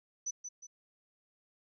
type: tone with echo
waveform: sine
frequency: 5990 Hz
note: F#8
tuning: 20 cents sharp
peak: -33 dBFS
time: 0.26-0.31 s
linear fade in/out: 10 ms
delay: 180 ms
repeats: 2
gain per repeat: -7 dB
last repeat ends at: 0.67 s
effects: none